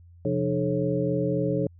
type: tone cluster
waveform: sine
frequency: 130.9 / 174.7 / 302.6 / 429.1 / 545 Hz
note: C3 / F3 / D#4 / A4 / C#5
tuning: +1 / +1 / -48 / -43 / -29 cents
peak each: -29 dBFS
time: 0.25-1.67 s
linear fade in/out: 2 ms
effects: added 86 Hz sine -48 dBFS peak until 1.79 s